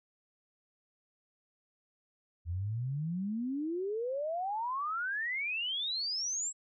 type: exponential sweep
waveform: sine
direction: up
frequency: 81 to 7820 Hz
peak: -32 dBFS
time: 2.45-6.53 s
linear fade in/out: 50 ms
effects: none